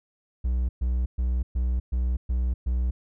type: tone bursts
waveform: triangle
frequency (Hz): 61.74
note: B1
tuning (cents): 0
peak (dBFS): -20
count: 7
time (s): 0.44-2.91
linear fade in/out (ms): 10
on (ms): 250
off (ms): 120
effects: none